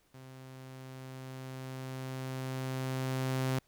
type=tone with level ramp; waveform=sawtooth; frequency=130.81 Hz; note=C3; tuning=in tune; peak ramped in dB=-45 to -25 dBFS; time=0.14-3.59 s; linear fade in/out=5 ms; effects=pink hiss -70 dBFS RMS until 3.67 s